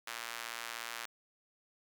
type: tone with high-pass filter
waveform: sawtooth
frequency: 116.54 Hz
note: A#2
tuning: in tune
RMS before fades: -43 dBFS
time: 0.07-1.06 s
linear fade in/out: 5 ms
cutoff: 1400 Hz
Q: 0.92
effects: none